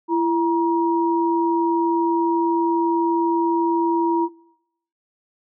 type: tone pair together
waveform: sine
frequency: 336 / 950.4 Hz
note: E4 / A#5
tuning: +33 / +33 cents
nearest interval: octave + tritone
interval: 1800 cents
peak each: -18 / -20 dBFS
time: 0.08-4.29 s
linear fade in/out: 50 ms
effects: noise-tail reverb RT60 0.7 s tail -19 dB re dry